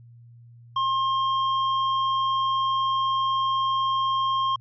square tone, 1066 Hz, C6, 32 cents sharp, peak -22 dBFS, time 0.76-4.56 s, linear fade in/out 5 ms, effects added 118 Hz sine -46 dBFS peak until 4.6 s + resampled to 11025 Hz

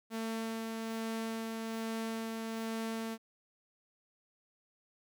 sawtooth tone with tremolo, 224.7 Hz, A3, 37 cents sharp, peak -31 dBFS, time 0.1-3.18 s, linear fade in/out 50 ms, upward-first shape sine, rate 1.2 Hz, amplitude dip 25%, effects none

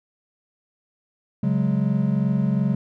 triangle chord, C# suspended fourth, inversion none, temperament equal, 138.59 / 185 / 207.7 Hz, C#3 / F#3 / G#3, 0 / 0 / 0 cents, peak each -21 dBFS, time 1.43-2.75 s, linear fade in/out 5 ms, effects none

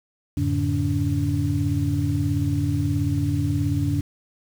sine tone cluster, 89.2 / 107.7 / 144.7 / 287.6 Hz, F2 / A2 / D3 / D4, +37 / -37 / -25 / -36 cents, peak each -25 dBFS, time 0.37-4.01 s, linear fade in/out 5 ms, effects tanh soft clip ceiling -9 dBFS + 7-bit

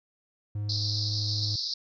triangle tone with pitch glide, 103.83 to 104.55 Hz, G#2 to G#2, 0 to +12 cents, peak -27 dBFS, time 0.55-1.56 s, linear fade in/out 5 ms, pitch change +12 cents, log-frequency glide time 0.88-0.97 s
white band-pass noise, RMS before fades -32 dBFS, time 0.69-1.74 s, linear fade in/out 5 ms, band 4000 to 5300 Hz, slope 96 dB/octave
effects none

